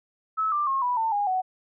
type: tone with pitch steps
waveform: sine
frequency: 1298 / 1183.4 / 1078.9 / 983.7 / 896.9 / 817.7 / 745.5 Hz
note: E6 / D6 / C#6 / B5 / A5 / G#5 / F#5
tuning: -27 / +13 / -47 / -7 / +33 / -27 / +13 cents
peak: -22 dBFS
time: 0.37-1.42 s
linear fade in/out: 20 ms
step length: 150 ms
effects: none